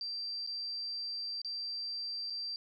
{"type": "tone with dropouts", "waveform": "sine", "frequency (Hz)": 4699, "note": "D8", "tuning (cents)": 0, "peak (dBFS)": -36, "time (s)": [0.01, 2.56], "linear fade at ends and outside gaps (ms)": 1, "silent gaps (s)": [[0.465, 0.473], [1.417, 1.447], [2.3, 2.304]], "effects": ["12-bit"]}